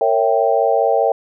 sine chord, A# diminished seventh, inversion none, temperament equal with one note detuned, 459.2 / 554.4 / 659.3 / 784 Hz, A#4 / C#5 / E5 / G5, -26 / 0 / 0 / 0 cents, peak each -18 dBFS, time 0.01-1.12 s, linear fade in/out 2 ms, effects none

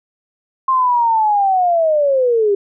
sine linear sweep, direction down, 1063 to 392 Hz, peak -11 dBFS, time 0.68-2.55 s, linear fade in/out 5 ms, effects none

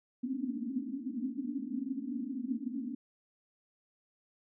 white band-pass noise, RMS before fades -37 dBFS, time 0.23-2.95 s, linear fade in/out 5 ms, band 230 to 280 Hz, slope 96 dB/octave, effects none

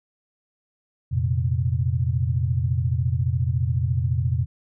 sine chord, F suspended fourth, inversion none, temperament equal, 87.31 / 116.54 / 130.81 Hz, F2 / Bb2 / C3, 0 / 0 / 0 cents, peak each -24 dBFS, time 1.11-4.46 s, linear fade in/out 20 ms, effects none

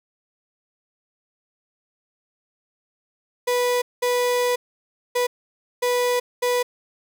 35% pulse tone bursts at uneven times, 491.5 Hz, B4, 8 cents flat, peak -17 dBFS, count 5, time 3.47-3.82 / 4.02-4.56 / 5.15-5.27 / 5.82-6.2 / 6.42-6.63 s, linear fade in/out 10 ms, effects 9-bit

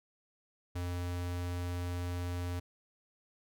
square tone, 88.4 Hz, F2, 22 cents sharp, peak -35 dBFS, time 0.75-2.6 s, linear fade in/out 10 ms, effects none

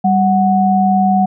sine tone pair together, 195.65 / 740 Hz, G3 / F#5, -3 / 0 cents, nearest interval octave + major seventh, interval 2303 cents, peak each -12 dBFS, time 0.04-1.26 s, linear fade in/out 10 ms, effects none

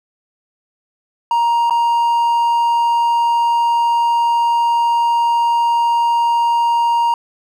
triangle tone with dropouts, 938 Hz, A#5, 11 cents sharp, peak -10 dBFS, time 1.31-7.14 s, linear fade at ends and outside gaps 2 ms, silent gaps 1.698-1.707 s, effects none

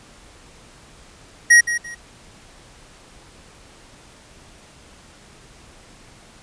square tone with echo, 1892 Hz, A#6, 25 cents sharp, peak -8 dBFS, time 1.5-1.61 s, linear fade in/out 10 ms, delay 170 ms, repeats 2, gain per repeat -12 dB, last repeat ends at 1.95 s, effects pink hiss -47 dBFS RMS until 6.42 s + resampled to 22050 Hz

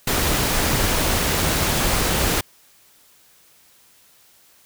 pink noise, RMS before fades -20 dBFS, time 0.07-2.41 s, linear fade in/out 5 ms, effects white hiss -54 dBFS RMS until 4.65 s

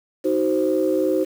sine chord, C diminished, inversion first, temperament just, 314 / 376.7 / 523.3 Hz, Eb4 / Gb4 / C5, +16 / +31 / 0 cents, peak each -21 dBFS, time 0.24-1.25 s, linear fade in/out 20 ms, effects tanh soft clip ceiling -9 dBFS + 7-bit

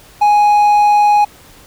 triangle tone, 830.6 Hz, G#5, in tune, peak -5 dBFS, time 0.21-1.25 s, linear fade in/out 10 ms, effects pink hiss -42 dBFS RMS until 1.66 s

